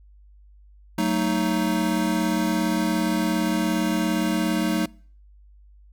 square chord, D# diminished, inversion first, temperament just, 186.68 / 224 / 311.1 Hz, F#3 / A3 / D#4, +16 / +31 / 0 cents, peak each -26 dBFS, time 0.98-4.86 s, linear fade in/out 5 ms, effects noise-tail reverb RT60 0.5 s tail -25 dB re dry + added 50 Hz sine -48 dBFS peak until 5.92 s

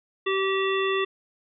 harmonic tone, 386.3 Hz, G4, 25 cents flat, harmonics 1 / 3 / 5 / 7 / 9, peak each -24 / -29 / -31 / -32 / -34 dBFS, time 0.26-1.05 s, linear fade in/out 10 ms, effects none

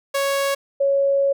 sawtooth / sine tone pair in turn, 554.4 / 554.4 Hz, C#5 / C#5, 0 / 0 cents, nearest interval unison, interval 0 cents, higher neither, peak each -15 dBFS, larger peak neither, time 0.14-0.55 / 0.8-1.33 s, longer second, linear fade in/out 10 ms, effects none

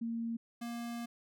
sine / square tone pair in turn, 230.4 / 235.6 Hz, A#3 / A#3, -20 / +19 cents, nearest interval unison, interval 39 cents, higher second, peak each -34 / -39 dBFS, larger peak first, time 0.01-0.37 / 0.61-1.06 s, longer second, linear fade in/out 10 ms, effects none

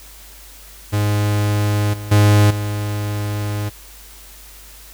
45% pulse tone with level steps, 103.83 Hz, G#2, in tune, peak -15 / -27 / -9 / -20 dBFS, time 0.92-3.7 s, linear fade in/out 20 ms, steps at 1.93 / 2.11 / 2.5 s, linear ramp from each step 10 ms, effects added 50 Hz sine -42 dBFS peak until 4.93 s + white hiss -42 dBFS RMS until 4.93 s

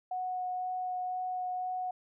sine tone with vibrato, 734 Hz, F#5, 14 cents flat, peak -32 dBFS, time 0.11-1.91 s, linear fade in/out 5 ms, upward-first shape sine, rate 2 Hz, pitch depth 8 cents each way, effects none

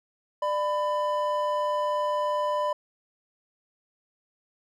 triangle tone pair together, 595.4 / 1000 Hz, D5 / B5, +24 / +21 cents, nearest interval major sixth, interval 897 cents, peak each -25 / -25 dBFS, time 0.42-2.73 s, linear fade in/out 5 ms, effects none

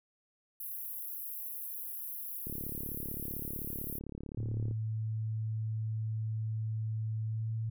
pink high-pass noise, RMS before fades -41 dBFS, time 0.6-3.99 s, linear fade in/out 5 ms, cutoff 11000 Hz, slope 96 dB/octave
click train, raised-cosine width 3 ms, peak -29 dBFS, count 81, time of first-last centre 2.47-4.711 s, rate 35.7 Hz
sine tone with pitch glide, 110 to 111.86 Hz, A2 to A2, 0 to +29 cents, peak -32 dBFS, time 4.37-7.7 s, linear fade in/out 10 ms, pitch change +29 cents, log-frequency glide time 7.25-7.57 s
effects none

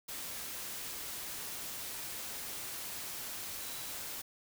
sine tone in noise, 3951 Hz, B7, in tune, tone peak -52 dBFS, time 3.6-3.92 s, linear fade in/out 10 ms, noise white, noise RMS -42 dBFS, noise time 0.08-4.22 s, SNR -13 dB, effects none

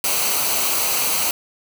white noise with comb filter, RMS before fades -20 dBFS, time 0.04-1.31 s, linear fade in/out 2 ms, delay 0.57 ms, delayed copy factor -0.55, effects none

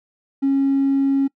triangle tone, 273.9 Hz, C#4, 21 cents flat, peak -11 dBFS, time 0.42-1.28 s, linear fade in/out 20 ms, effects noise-tail reverb RT60 0.1 s tail -24 dB re dry + tanh soft clip ceiling -12 dBFS

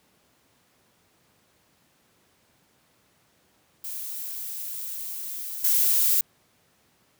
violet noise with level steps, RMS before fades -34 / -21 dBFS, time 3.84-6.21 s, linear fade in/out 5 ms, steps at 5.64 s, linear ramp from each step 5 ms, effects pink hiss -64 dBFS RMS until 7.19 s + high-pass 100 Hz 12 dB/octave

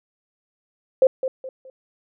sine tone with echo, 523.3 Hz, C5, in tune, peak -10 dBFS, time 1.02-1.07 s, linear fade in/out 2 ms, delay 210 ms, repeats 3, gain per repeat -10 dB, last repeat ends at 1.7 s, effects none

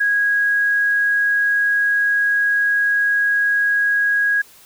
sine tone, 1650 Hz, G#6, 12 cents flat, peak -14 dBFS, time 0-4.42 s, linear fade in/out 10 ms, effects white hiss -47 dBFS RMS until 4.65 s

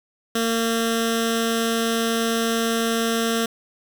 10% pulse tone with notch filter, 228.5 Hz, A#3, 34 cents flat, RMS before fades -22 dBFS, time 0.35-3.46 s, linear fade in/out 5 ms, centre 890 Hz, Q 1.1, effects 7-bit

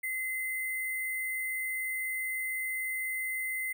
sine tone with sample-and-hold, 2057 Hz, C7, 30 cents flat, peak -31 dBFS, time 0.03-3.73 s, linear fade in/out 10 ms, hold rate 11025 Hz, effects none

